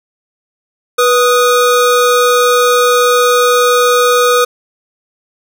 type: tone pair together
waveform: square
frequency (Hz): 489.6 / 1247.7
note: B4 / D#6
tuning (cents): -15 / +4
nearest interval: octave + major third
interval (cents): 1619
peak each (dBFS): -10 / -12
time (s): 0.98-4.45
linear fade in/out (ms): 10
effects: none